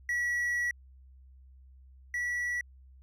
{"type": "tone pair in turn", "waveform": "triangle", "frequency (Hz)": [1934, 1944.2], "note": ["B6", "B6"], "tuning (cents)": [-37, -28], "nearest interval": "unison", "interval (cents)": 9, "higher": "second", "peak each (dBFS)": [-26, -28], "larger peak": "first", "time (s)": [[0.09, 0.71], [2.14, 2.61]], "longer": "first", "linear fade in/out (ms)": 2, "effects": ["added 65 Hz sine -52 dBFS peak until 3.02 s"]}